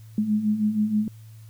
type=beating tone pair; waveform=sine; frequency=207.7 / 214 Hz; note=G#3 / A3; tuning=0 / -48 cents; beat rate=6.3 Hz; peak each=-27 / -21 dBFS; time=0.18-1.08 s; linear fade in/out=2 ms; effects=added 110 Hz sine -42 dBFS peak until 1.49 s + white hiss -59 dBFS RMS until 1.49 s